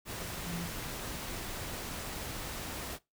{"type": "tone in noise", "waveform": "sine", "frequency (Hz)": 171.5, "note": "F3", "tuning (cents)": -31, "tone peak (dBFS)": -36, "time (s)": [0.43, 0.69], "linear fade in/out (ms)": 50, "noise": "pink", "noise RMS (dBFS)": -40, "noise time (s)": [0.05, 2.99], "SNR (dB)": 1, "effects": ["noise-tail reverb RT60 0.2 s tail -20 dB re dry"]}